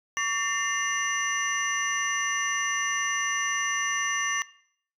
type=tone cluster; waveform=sine; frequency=1133 / 1809 / 2087 / 2813 / 5940 Hz; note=C#6 / A6 / C7 / F7 / F#8; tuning=+37 / +48 / -5 / +12 / +6 cents; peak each=-30 / -29 / -32 / -33 / -31 dBFS; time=0.17-4.42 s; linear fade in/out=0 ms; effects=noise-tail reverb RT60 0.6 s tail -19 dB re dry + tanh soft clip ceiling -18 dBFS